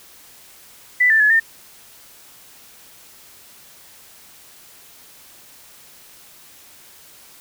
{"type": "tone with pitch steps", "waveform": "sine", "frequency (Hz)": [1986, 1772, 1704, 1811], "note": ["B6", "A6", "G#6", "A6"], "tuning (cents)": [9, 12, 44, 49], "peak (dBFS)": -11, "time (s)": [1, 1.4], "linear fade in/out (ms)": 10, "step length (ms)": 100, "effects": ["white hiss -46 dBFS RMS until 7.4 s"]}